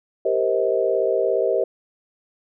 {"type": "chord", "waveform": "sine", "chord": "C minor seventh", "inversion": "second", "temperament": "equal with one note detuned", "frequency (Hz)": [392, 466.2, 523.3, 636.1], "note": ["G4", "Bb4", "C5", "Eb5"], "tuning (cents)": [0, 0, 0, 38], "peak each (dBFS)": -23, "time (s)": [0.25, 1.64], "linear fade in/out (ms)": 5, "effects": []}